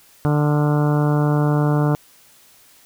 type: harmonic tone with a mistuned harmonic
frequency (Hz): 148.3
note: D3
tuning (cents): +17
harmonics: 1 / 2 / 3 / 4 / 5 / 6 / 7 / 8 / 9 / 10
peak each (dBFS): -16 / -22 / -26 / -28 / -30 / -32 / -33 / -34 / -35 / -36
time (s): 0.25-1.95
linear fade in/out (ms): 0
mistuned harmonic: 10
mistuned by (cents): -52
effects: white hiss -51 dBFS RMS until 2.85 s